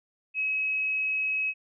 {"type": "tone", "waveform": "sine", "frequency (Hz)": 2558, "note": "D#7", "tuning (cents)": 47, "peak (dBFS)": -25, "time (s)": [0.34, 1.54], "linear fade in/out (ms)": 50, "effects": []}